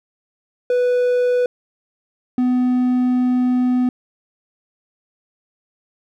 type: tone pair in turn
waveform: triangle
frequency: 493.9 / 250.4 Hz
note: B4 / B3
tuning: 0 / +24 cents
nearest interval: octave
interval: 1176 cents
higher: first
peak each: -12 dBFS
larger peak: neither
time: 0.7-1.46 / 2.38-3.89 s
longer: second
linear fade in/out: 2 ms
effects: none